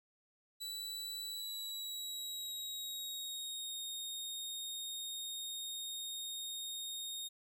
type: tone with pitch glide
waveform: sawtooth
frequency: 3951 to 3708 Hz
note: B7 to A#7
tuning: 0 to -10 cents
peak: -38 dBFS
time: 0.6-7.29 s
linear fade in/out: 20 ms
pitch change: -110 cents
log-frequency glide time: 1.25-3.78 s
effects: 13-bit